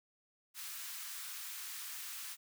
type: high-pass noise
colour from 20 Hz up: white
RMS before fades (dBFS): -45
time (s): 0.54-2.37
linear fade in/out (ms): 50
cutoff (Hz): 1100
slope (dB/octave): 24
effects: none